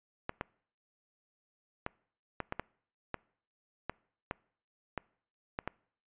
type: clicks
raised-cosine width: 0.5 ms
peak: -19 dBFS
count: 12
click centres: 0.294 / 0.411 / 1.864 / 2.403 / 2.524 / 2.596 / 3.143 / 3.896 / 4.311 / 4.977 / 5.589 / 5.676 s
effects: noise-tail reverb RT60 0.6 s tail -25 dB re dry + resampled to 8000 Hz